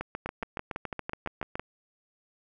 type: two click trains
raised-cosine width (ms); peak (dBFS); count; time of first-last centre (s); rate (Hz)
0.5; -18 / -18; 9 / 12; 0.26-1.596 / 0.01-1.555; 5.99 / 7.12
effects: none